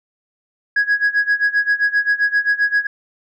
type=tone with tremolo; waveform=sine; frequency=1661.2 Hz; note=G#6; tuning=in tune; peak=-9 dBFS; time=0.76-2.87 s; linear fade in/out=5 ms; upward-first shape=sine; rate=7.6 Hz; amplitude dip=90%; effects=tanh soft clip ceiling -10 dBFS